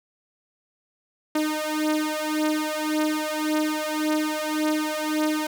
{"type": "beating tone pair", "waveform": "sawtooth", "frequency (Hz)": [306.1, 307.9], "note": ["D#4", "D#4"], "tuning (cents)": [-28, -18], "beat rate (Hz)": 1.8, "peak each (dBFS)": -22, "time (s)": [1.35, 5.47], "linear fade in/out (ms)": 5, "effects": []}